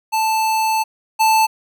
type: tone pair in turn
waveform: square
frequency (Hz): 880 / 880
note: A5 / A5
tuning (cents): 0 / 0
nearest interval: unison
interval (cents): 0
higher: neither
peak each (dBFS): -16 / -12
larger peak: second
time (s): 0.12-0.84 / 1.19-1.47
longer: first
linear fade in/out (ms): 20
effects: none